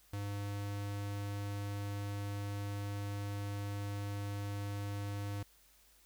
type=tone; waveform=square; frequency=101.3 Hz; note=G#2; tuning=43 cents flat; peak=-38 dBFS; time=0.13-5.43 s; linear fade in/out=5 ms; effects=added 50 Hz sine -70 dBFS peak until 6.05 s + white hiss -66 dBFS RMS until 6.05 s